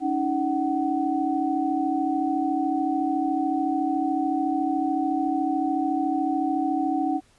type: tone cluster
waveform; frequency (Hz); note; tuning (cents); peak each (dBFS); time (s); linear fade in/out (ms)
sine; 282.2 / 316 / 750; C#4 / D#4 / F#5; +31 / +27 / +23; -26; 0-7.21; 50
effects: pink hiss -60 dBFS RMS until 7.38 s + resampled to 24000 Hz